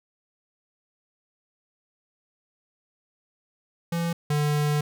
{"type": "tone pair in turn", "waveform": "square", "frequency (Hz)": [169.1, 148.18], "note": ["E3", "D3"], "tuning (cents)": [44, 16], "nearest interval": "major second", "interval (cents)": 228, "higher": "first", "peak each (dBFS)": [-25, -22], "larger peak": "second", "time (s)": [[3.92, 4.13], [4.3, 4.81]], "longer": "second", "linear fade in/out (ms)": 5, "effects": []}